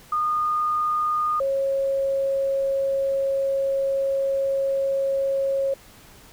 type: tone pair in turn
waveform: sine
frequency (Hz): 1224 / 545.2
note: D#6 / C#5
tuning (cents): -29 / -29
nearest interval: octave + major second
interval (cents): 1400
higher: first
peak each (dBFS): -20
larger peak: neither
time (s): 0.12-1.4 / 1.4-5.74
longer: second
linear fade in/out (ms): 5
effects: pink hiss -49 dBFS RMS until 6.32 s